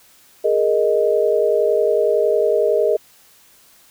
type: chord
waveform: sine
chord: Ab suspended second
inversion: none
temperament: equal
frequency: 415.3 / 466.2 / 622.3 Hz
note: Ab4 / Bb4 / Eb5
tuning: 0 / 0 / 0 cents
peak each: -18 dBFS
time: 0.44-2.97 s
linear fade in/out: 10 ms
effects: white hiss -51 dBFS RMS until 3.9 s